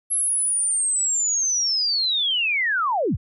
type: linear sweep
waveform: sine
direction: down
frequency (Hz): 11175 to 32.7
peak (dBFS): -19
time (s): 0.1-3.17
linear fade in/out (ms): 20
effects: none